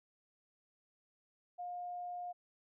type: tone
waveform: sine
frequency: 711 Hz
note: F5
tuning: 31 cents sharp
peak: -40 dBFS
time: 1.58-2.33 s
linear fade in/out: 20 ms
effects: none